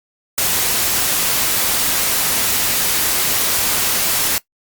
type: noise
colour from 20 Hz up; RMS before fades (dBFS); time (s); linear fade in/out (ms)
white; -17; 0.38-4.38; 0
effects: noise-tail reverb RT60 0.1 s tail -19 dB re dry + Opus 48 kbps